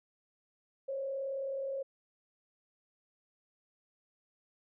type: tone with frequency modulation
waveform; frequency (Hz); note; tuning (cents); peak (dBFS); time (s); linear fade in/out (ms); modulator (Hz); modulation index
sine; 543; C#5; -36; -34; 0.88-1.83; 10; 38.9; 0.4
effects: none